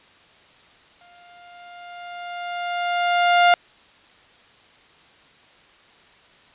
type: tone with exponential growth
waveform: sawtooth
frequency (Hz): 703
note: F5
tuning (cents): +11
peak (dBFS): -7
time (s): 1.01-3.54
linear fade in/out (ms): 1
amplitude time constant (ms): 550
effects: white hiss -52 dBFS RMS until 6.54 s + resampled to 8000 Hz